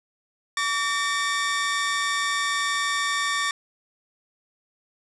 sawtooth tone pair together, 1147 / 1820.7 Hz, D6 / A#6, -41 / -41 cents, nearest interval minor sixth, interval 800 cents, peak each -22 dBFS, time 0.57-3.51 s, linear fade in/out 2 ms, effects resampled to 22050 Hz + 7-bit

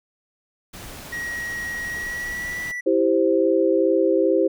pink noise, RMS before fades -38 dBFS, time 0.73-2.72 s, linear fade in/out 10 ms
triangle tone with pitch glide, 1900 to 1961.3 Hz, A#6 to B6, +33 to -13 cents, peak -25 dBFS, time 1.12-2.81 s, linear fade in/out 10 ms, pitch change +54 cents, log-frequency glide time 1.89-2.63 s
sine chord, C major, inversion first, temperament equal, 329.6 / 392 / 523.3 Hz, E4 / G4 / C5, 0 / 0 / 0 cents, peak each -20 dBFS, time 2.86-4.48 s, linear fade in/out 10 ms
effects none

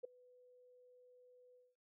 sine tone with ADSR envelope, 497.8 Hz, B4, 14 cents sharp, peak -39 dBFS, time 0.03-1.76 s, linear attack 16 ms, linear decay 7 ms, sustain -24 dB, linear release 210 ms, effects none

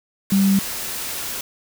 sine tone in noise, 195.8 Hz, G3, 2 cents flat, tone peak -13 dBFS, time 0.32-0.59 s, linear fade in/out 2 ms, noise white, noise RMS -28 dBFS, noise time 0.3-1.41 s, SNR +12 dB, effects none

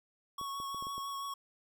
square tone with vibrato, 1108.7 Hz, C#6, in tune, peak -38 dBFS, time 0.38-1.34 s, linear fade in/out 5 ms, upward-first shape triangle, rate 6 Hz, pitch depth 20 cents each way
clicks, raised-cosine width 2 ms, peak -36 dBFS, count 6, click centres 0.413 / 0.601 / 0.746 / 0.825 / 0.869 / 0.98 s
effects none

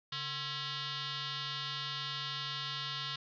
sine tone with frequency modulation, 140 Hz, C#3, 18 cents sharp, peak -36 dBFS, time 0.12-3.16 s, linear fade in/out 5 ms, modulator 601 Hz, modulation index 7.2, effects none

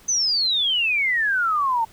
sine exponential sweep, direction down, 6272 to 883 Hz, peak -18 dBFS, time 0.08-1.85 s, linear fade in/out 10 ms, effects pink hiss -51 dBFS RMS until 1.92 s

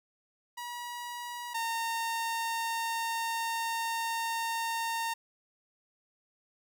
sawtooth tone pair in turn, 964 / 915.7 Hz, B5 / A#5, -42 / -31 cents, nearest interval minor second, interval 89 cents, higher first, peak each -34 / -27 dBFS, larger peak second, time 0.57-1.54 / 1.54-5.14 s, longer second, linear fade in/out 10 ms, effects none

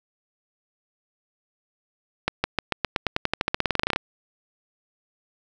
accelerating click train, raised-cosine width 0.3 ms, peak -5 dBFS, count 23, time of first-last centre 2.28-3.961 s, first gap 160 ms, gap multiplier 0.92, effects none

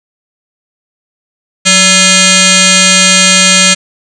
sine tone with frequency modulation, 2093 Hz, C7, in tune, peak -3 dBFS, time 1.65-3.75 s, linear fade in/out 20 ms, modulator 759 Hz, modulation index 7.8, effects none

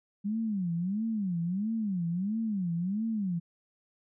sine tone with vibrato, 194.9 Hz, G3, 10 cents flat, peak -28 dBFS, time 0.24-3.4 s, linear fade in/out 20 ms, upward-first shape sine, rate 1.5 Hz, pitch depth 260 cents each way, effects none

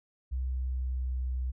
sine tone with pitch glide, 64.1 to 63.33 Hz, C2 to B1, -35 to +44 cents, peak -29 dBFS, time 0.31-1.52 s, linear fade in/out 20 ms, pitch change -21 cents, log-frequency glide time 0.44-1.27 s, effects none

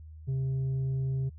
sine tone with tanh clipping, 133.1 Hz, C3, 30 cents sharp, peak -28 dBFS, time 0.27-1.3 s, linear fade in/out 20 ms, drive 3 dB, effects added 78 Hz sine -44 dBFS peak until 1.38 s

